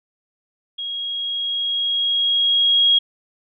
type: tone with level ramp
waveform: sine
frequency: 3288 Hz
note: G#7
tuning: 18 cents flat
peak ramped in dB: -25 to -11 dBFS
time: 0.78-2.99 s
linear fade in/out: 10 ms
effects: none